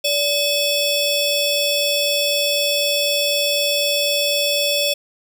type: ring-modulated tone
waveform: 25% pulse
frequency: 1996 Hz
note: B6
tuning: 18 cents sharp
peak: -10 dBFS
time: 0.04-4.94 s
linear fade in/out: 10 ms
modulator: 1420 Hz
effects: none

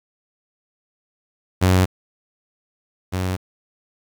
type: tone pair in turn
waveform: sawtooth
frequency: 92.5 / 92.5 Hz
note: F#2 / F#2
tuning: 0 / 0 cents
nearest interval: unison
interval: 0 cents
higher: neither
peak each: -9 / -17 dBFS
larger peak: first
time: 1.61-1.86 / 3.12-3.37 s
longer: neither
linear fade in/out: 20 ms
effects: 8-bit

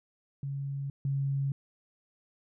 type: tone pair in turn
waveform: sine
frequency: 138.9 / 138.02 Hz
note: C#3 / C#3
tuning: +4 / -7 cents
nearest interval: unison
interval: 11 cents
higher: first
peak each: -32 / -27 dBFS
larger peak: second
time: 0.43-0.9 / 1.05-1.52 s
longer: neither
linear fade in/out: 2 ms
effects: none

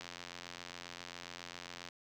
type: click train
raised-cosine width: 0.2 ms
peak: -27 dBFS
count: 165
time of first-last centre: 0.01-1.886 s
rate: 87.4 Hz
effects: high-pass 100 Hz 12 dB/octave + 11-bit

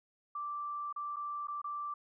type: tone with dropouts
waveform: sine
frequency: 1172 Hz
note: D6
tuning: 4 cents flat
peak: -36 dBFS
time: 0.35-1.94 s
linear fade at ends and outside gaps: 5 ms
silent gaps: 0.927-0.961 / 1.161-1.166 / 1.472-1.482 / 1.617-1.642 s
effects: none

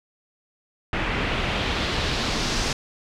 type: noise with low-pass filter sweep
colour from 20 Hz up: pink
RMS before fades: -25 dBFS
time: 0.93-2.73 s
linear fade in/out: 2 ms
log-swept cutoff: 2300 to 5800 Hz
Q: 1.7
effects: none

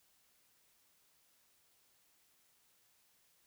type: silence
effects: white hiss -72 dBFS RMS until 3.46 s

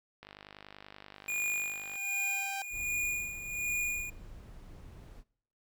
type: click train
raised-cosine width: 0.3 ms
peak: -31 dBFS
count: 88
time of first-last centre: 0.23-1.956 s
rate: 50.4 Hz
type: tone with exponential growth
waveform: sawtooth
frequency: 785 Hz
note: G5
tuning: 2 cents sharp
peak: -31 dBFS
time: 1.14-2.62 s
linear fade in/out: 1 ms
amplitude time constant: 320 ms
type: tone with tremolo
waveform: square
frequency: 2439 Hz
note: D#7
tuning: 35 cents flat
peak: -30 dBFS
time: 1.28-4.1 s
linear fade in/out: 5 ms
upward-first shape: sine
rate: 1.3 Hz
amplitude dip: 70%
type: noise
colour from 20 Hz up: brown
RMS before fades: -49 dBFS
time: 2.7-5.24 s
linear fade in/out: 50 ms
effects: noise-tail reverb RT60 0.6 s tail -21 dB re dry

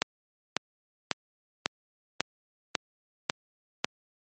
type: click train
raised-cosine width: 0.2 ms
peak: -6 dBFS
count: 8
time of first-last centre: 0.02-3.845 s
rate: 1.83 Hz
effects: high-pass 150 Hz 12 dB/octave + MP3 32 kbps

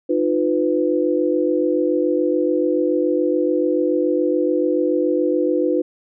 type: tone cluster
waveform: sine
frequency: 306.4 / 353.4 / 499.5 Hz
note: D#4 / F4 / B4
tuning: -27 / +21 / +20 cents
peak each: -20 dBFS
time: 0.09-5.82 s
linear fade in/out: 10 ms
effects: none

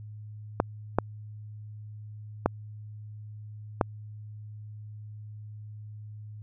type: clicks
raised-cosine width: 1 ms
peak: -7 dBFS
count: 4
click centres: 0.601 / 0.986 / 2.46 / 3.812 s
effects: added 106 Hz sine -40 dBFS peak until 6.42 s

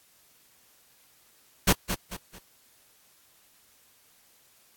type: noise with echo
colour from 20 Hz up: pink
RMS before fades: -19 dBFS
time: 1.67-1.73 s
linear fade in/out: 10 ms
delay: 220 ms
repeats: 3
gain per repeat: -9 dB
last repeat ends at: 2.39 s
effects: white hiss -61 dBFS RMS until 4.76 s + AAC 64 kbps

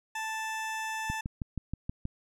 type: tone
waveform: 20% pulse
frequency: 880 Hz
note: A5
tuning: in tune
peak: -28 dBFS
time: 0.15-1.21 s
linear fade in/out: 5 ms
type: click train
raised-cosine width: 5 ms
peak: -21 dBFS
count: 7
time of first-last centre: 1.1-2.054 s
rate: 6.29 Hz
effects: low-pass 11000 Hz 12 dB/octave

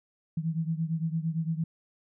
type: beating tone pair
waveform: sine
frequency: 160 / 168.8 Hz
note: D#3 / E3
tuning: +49 / +41 cents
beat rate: 8.8 Hz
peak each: -29 / -32 dBFS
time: 0.37-1.64 s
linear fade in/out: 5 ms
effects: none

